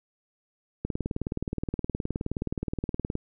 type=click train; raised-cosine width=3 ms; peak=-16 dBFS; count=45; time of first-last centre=0.85-3.154 s; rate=19.1 Hz; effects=none